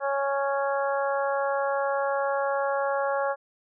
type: harmonic tone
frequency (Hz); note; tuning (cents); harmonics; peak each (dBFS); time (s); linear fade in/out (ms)
277.2; C#4; 0; 2 / 3 / 4 / 5 / 6; -26 / -30 / -32 / -34 / -36; 0-3.36; 50
effects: none